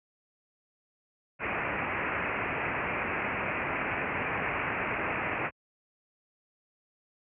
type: low-pass noise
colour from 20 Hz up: white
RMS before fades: -32 dBFS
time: 1.39-5.51 s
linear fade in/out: 50 ms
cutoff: 2600 Hz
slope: 96 dB/octave
effects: high-pass 60 Hz 12 dB/octave